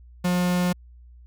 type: tone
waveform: 45% pulse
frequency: 178.6 Hz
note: F3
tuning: 39 cents sharp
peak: -20 dBFS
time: 0.24-0.73 s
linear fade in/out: 10 ms
effects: added 60 Hz sine -45 dBFS peak until 1.26 s